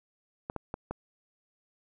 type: clicks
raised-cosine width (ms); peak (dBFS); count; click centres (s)
1; -20; 4; 0.499 / 0.563 / 0.741 / 0.91
effects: none